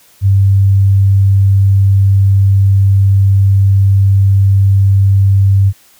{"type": "tone", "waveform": "sine", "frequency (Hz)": 98, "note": "G2", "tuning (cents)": 0, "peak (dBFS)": -5, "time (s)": [0.21, 5.73], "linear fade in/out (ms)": 50, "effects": ["white hiss -46 dBFS RMS until 5.99 s"]}